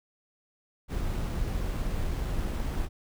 brown noise with sample-and-hold, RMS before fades -30 dBFS, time 0.88-2.89 s, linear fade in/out 50 ms, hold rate 11025 Hz, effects none

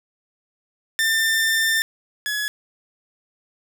sawtooth tone pair in turn, 1793 / 1692.4 Hz, A6 / G#6, +32 / +32 cents, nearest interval minor second, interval 100 cents, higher first, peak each -14 / -19 dBFS, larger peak first, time 0.99-1.82 / 2.26-2.48 s, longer first, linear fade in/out 0 ms, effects none

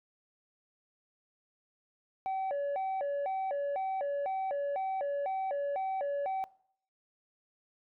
sine tone with vibrato, 659.3 Hz, E5, in tune, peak -28 dBFS, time 2.26-6.44 s, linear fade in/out 0 ms, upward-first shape square, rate 2 Hz, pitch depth 260 cents each way, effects noise-tail reverb RT60 0.6 s tail -22 dB re dry + tanh soft clip ceiling -30 dBFS

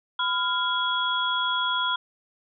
sine tone cluster, 1003 / 1398 / 3336 Hz, B5 / F6 / G#7, +26 / +1 / +7 cents, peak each -27 dBFS, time 0.19-1.96 s, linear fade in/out 5 ms, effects none

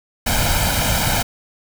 pink noise with comb filter, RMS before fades -18 dBFS, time 0.26-1.23 s, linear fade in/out 10 ms, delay 1.3 ms, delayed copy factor +0.75, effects none

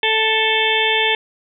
harmonic tone with a mistuned harmonic, 440 Hz, A4, in tune, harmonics 1 / 2 / 4 / 5 / 6 / 7 / 8, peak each -22 / -22 / -22 / -22 / -22 / -22 / -22 dBFS, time 0.03-1.15 s, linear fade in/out 2 ms, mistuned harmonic 7, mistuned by +34 cents, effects none

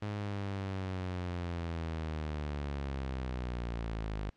sawtooth linear sweep, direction down, 104.8 to 50.8 Hz, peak -31 dBFS, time 0.02-4.3 s, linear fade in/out 5 ms, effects pink hiss -71 dBFS RMS until 4.36 s + low-pass 4000 Hz 12 dB/octave

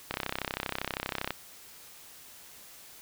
click train, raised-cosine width 0.3 ms, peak -14 dBFS, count 40, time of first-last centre 0.11-1.306 s, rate 32.6 Hz, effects white hiss -51 dBFS RMS until 3.01 s

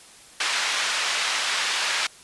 pink band-pass noise, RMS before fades -25 dBFS, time 0.4-2.07 s, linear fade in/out 5 ms, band 1400 to 5600 Hz, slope 12 dB/octave, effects white hiss -48 dBFS RMS until 2.23 s + resampled to 24000 Hz

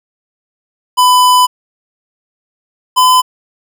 square tone pair in turn, 1000 / 1012.8 Hz, B5 / B5, +21 / +43 cents, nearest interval unison, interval 22 cents, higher second, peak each -6 dBFS, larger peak neither, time 0.97-1.47 / 2.96-3.22 s, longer first, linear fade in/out 20 ms, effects none

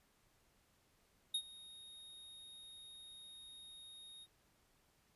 square tone with ADSR envelope, 3729 Hz, A#7, in tune, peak -34 dBFS, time 1.34-4.27 s, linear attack 6 ms, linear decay 70 ms, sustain -20 dB, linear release 43 ms, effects pink hiss -74 dBFS RMS until 5.15 s + resampled to 32000 Hz

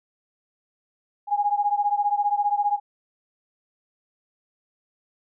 sine beating tone pair, 817 / 832 Hz, G#5 / G#5, -29 / +3 cents, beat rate 15 Hz, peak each -22 / -24 dBFS, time 1.27-2.8 s, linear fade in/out 50 ms, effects none

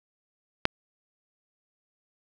click, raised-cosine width 0.3 ms, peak -4 dBFS, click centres 0.654 s, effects none

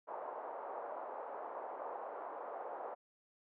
pink band-pass noise, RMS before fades -45 dBFS, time 0.07-2.95 s, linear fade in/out 20 ms, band 530 to 1000 Hz, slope 24 dB/octave, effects none

